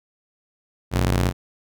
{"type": "ring-modulated tone", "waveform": "sawtooth", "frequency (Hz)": 90.9, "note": "F#2", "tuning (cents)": -30, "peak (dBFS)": -11, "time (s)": [0.91, 1.33], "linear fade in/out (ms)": 50, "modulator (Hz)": 27, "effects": []}